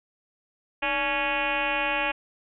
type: tone with frequency modulation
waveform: sine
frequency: 1661.2 Hz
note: G#6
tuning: in tune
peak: -23 dBFS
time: 0.82-2.12 s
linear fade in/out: 10 ms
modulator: 271 Hz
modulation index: 4.4
effects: none